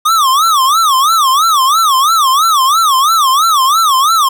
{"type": "tone with vibrato", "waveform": "square", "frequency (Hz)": 1182, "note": "D6", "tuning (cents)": 11, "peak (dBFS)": -8, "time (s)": [0.05, 4.29], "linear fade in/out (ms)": 10, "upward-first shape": "sine", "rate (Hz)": 3, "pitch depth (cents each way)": 230, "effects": ["7-bit"]}